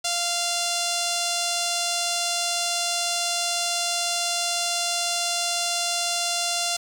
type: tone with notch filter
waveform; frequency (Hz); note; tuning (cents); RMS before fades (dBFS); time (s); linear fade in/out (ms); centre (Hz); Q
5% pulse; 694; F5; -11; -25; 0.04-6.77; 10; 1800; 1.3
effects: low-pass 11000 Hz 12 dB/octave + 7-bit